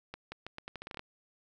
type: accelerating click train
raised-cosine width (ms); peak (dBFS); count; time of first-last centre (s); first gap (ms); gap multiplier
0.3; -25; 12; 0.14-0.994; 180; 0.81
effects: none